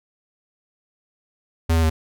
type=tone with pitch steps; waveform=square; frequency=82.4 / 81.6 / 79.6 Hz; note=E2 / E2 / D#2; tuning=0 / -17 / +40 cents; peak=-16 dBFS; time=1.69-1.9 s; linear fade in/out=10 ms; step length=70 ms; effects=none